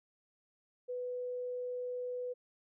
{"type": "tone", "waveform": "sine", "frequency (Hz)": 496, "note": "B4", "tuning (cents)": 7, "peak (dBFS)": -36, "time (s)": [0.88, 2.34], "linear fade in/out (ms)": 20, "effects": []}